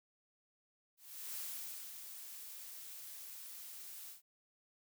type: noise with ADSR envelope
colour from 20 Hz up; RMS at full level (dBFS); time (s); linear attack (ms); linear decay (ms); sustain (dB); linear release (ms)
blue; -43; 0.97-4.22; 400; 560; -7; 130
effects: none